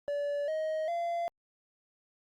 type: tone with pitch steps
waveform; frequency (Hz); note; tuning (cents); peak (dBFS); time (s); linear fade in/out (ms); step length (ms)
triangle; 576 / 628.1 / 685; D5 / D#5 / F5; -34 / +16 / -34; -28; 0.08-1.28; 0; 400
effects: Opus 48 kbps